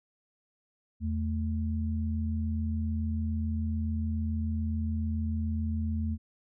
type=tone pair together; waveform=sine; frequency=82.33 / 220 Hz; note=E2 / A3; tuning=-2 / 0 cents; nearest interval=octave + perfect fourth; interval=1702 cents; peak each=-29 / -33 dBFS; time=1-6.18 s; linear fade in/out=50 ms; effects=none